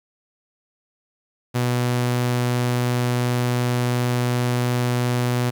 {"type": "tone", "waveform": "sawtooth", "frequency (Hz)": 122.8, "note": "B2", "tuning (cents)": -9, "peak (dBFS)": -15, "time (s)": [1.54, 5.51], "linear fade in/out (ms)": 20, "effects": ["9-bit"]}